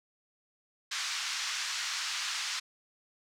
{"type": "band-pass noise", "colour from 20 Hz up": "white", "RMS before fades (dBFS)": -35, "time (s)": [0.91, 2.6], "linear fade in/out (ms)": 10, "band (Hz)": [1100, 6200], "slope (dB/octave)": 24, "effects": []}